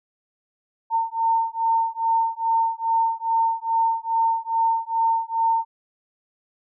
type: beating tone pair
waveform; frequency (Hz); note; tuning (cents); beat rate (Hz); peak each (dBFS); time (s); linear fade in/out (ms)
sine; 907 / 909.4; A#5 / A#5; -48 / -43; 2.4; -22; 0.9-5.65; 50
effects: none